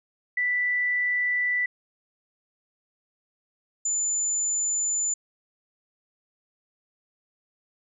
sine tone pair in turn, 1975.5 / 7040 Hz, B6 / A8, 0 / 0 cents, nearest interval octave + minor seventh, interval 2200 cents, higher second, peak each -22 / -23 dBFS, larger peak first, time 0.37-1.66 / 3.85-5.14 s, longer neither, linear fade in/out 5 ms, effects none

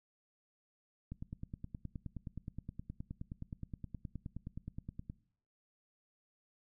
click train, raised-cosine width 5 ms, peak -30 dBFS, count 39, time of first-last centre 1.12-5.099 s, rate 9.55 Hz, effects noise-tail reverb RT60 0.6 s tail -21 dB re dry

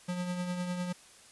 square tone with tremolo, 178.9 Hz, F3, 42 cents sharp, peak -31 dBFS, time 0.08-0.93 s, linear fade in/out 10 ms, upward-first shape triangle, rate 9.9 Hz, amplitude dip 50%, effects white hiss -56 dBFS RMS until 1.31 s + resampled to 24000 Hz

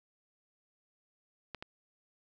clicks, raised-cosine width 0.3 ms, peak -24 / -26 dBFS, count 2, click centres 1.547 / 1.625 s, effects none

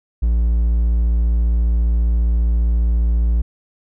triangle tone, 57.4 Hz, A#1, 26 cents flat, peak -11 dBFS, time 0.22-3.42 s, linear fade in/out 10 ms, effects none

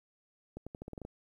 accelerating click train, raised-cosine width 2 ms, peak -29 dBFS, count 9, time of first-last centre 0.57-1.051 s, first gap 96 ms, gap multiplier 0.86, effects 11-bit

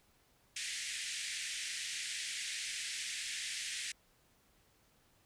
pink band-pass noise, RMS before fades -41 dBFS, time 0.56-3.92 s, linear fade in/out 5 ms, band 1800 to 9500 Hz, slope 48 dB/octave, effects pink hiss -70 dBFS RMS until 5.25 s

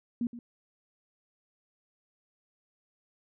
sine tone with echo, 237.8 Hz, A#3, 35 cents sharp, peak -27 dBFS, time 0.21-0.27 s, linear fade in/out 2 ms, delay 120 ms, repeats 1, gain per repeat -13 dB, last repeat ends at 0.39 s, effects none

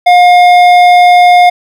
triangle tone with hard clipping, 713 Hz, F5, 36 cents sharp, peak -3 dBFS, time 0.06-1.5 s, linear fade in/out 10 ms, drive 14 dB, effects none

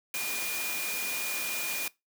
sine tone in noise, 2430 Hz, D#7, 42 cents flat, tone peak -35 dBFS, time 0.14-1.88 s, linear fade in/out 2 ms, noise white, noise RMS -34 dBFS, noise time 0.14-1.88 s, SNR -4 dB, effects noise-tail reverb RT60 0.2 s tail -21 dB re dry + high-pass 200 Hz 12 dB/octave

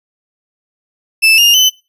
35% pulse tone with pitch steps, 2637 / 2826 / 3029 Hz, E7 / F7 / F#7, 0 / +20 / +40 cents, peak -4 dBFS, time 1.22-1.7 s, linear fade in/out 20 ms, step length 160 ms, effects noise-tail reverb RT60 0.3 s tail -20 dB re dry + resampled to 32000 Hz

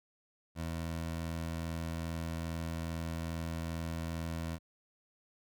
20% pulse tone, 82.41 Hz, E2, in tune, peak -31 dBFS, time 0.55-4.59 s, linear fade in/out 50 ms, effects none

